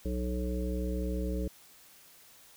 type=harmonic tone with a mistuned harmonic; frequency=61.74 Hz; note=B1; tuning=in tune; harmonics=1 / 3 / 5 / 7 / 9; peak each=-32 / -37 / -39 / -40 / -42 dBFS; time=0.05-1.48 s; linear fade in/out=5 ms; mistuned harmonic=9; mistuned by=-32 cents; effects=white hiss -57 dBFS RMS until 2.56 s